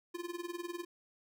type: tone with tremolo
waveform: square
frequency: 347.2 Hz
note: F4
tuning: 10 cents flat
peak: -36 dBFS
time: 0.14-0.85 s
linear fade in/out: 10 ms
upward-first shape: triangle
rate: 20 Hz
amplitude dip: 95%
effects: none